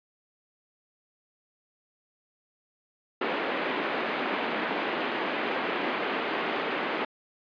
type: band-pass noise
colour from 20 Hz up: pink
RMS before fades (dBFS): -30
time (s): 3.21-7.05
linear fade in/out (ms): 5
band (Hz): 260 to 2900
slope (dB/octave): 24
effects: resampled to 11025 Hz